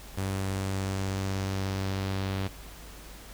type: tone with low-pass filter sweep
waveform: sawtooth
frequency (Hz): 96.5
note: G2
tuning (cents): -27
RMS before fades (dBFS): -31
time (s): 0.17-2.48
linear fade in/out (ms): 10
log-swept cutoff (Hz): 11000 to 3900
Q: 1.6
effects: added 50 Hz sine -46 dBFS peak until 3.33 s + pink hiss -48 dBFS RMS until 3.33 s